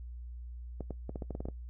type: clicks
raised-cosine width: 2 ms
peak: -25 dBFS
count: 10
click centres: 0.807 / 0.907 / 1.094 / 1.158 / 1.222 / 1.307 / 1.351 / 1.405 / 1.455 / 1.486 s
effects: noise-tail reverb RT60 0.1 s tail -19 dB re dry + added 60 Hz sine -41 dBFS peak until 1.69 s